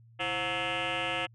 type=tone with frequency modulation; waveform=sine; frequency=1704 Hz; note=G#6; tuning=44 cents sharp; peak=-27 dBFS; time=0.19-1.27 s; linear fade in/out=20 ms; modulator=196 Hz; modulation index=6.8; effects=tanh soft clip ceiling -27 dBFS + added 115 Hz sine -54 dBFS peak until 1.34 s